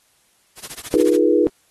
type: noise with tremolo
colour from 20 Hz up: white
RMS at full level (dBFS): -30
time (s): 0.56-1.19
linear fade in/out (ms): 50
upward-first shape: sine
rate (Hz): 14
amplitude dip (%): 100
type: chord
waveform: sine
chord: F half-diminished seventh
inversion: third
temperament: equal with one note detuned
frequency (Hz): 311.1 / 349.2 / 415.3 / 482.6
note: Eb4 / F4 / Ab4 / Cb5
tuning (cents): 0 / 0 / 0 / -40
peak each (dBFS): -18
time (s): 0.94-1.47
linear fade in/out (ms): 0
effects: white hiss -60 dBFS RMS until 1.7 s + AAC 32 kbps